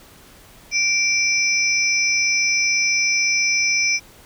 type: tone cluster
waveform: sine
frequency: 2344 / 5250 / 5890 Hz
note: D7 / E8 / F#8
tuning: -4 / -8 / -9 cents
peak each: -18 / -22 / -24 dBFS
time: 0.71-4 s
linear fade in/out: 50 ms
effects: pink hiss -47 dBFS RMS until 4.25 s